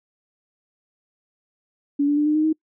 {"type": "tone with pitch steps", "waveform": "sine", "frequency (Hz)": [285.3, 291, 296.7, 302.6, 308.6, 314.7], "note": ["C#4", "D4", "D4", "D#4", "D#4", "D#4"], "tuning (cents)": [50, -16, 18, -48, -14, 20], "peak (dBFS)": -16, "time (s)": [1.99, 2.53], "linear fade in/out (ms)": 10, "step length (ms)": 90, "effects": ["noise-tail reverb RT60 0.1 s tail -26 dB re dry"]}